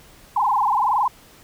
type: tone with frequency modulation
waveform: sine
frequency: 932.3 Hz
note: A#5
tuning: in tune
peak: -16 dBFS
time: 0.36-1.08 s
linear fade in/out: 5 ms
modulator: 21.3 Hz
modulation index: 5.8
effects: pink hiss -49 dBFS RMS until 1.43 s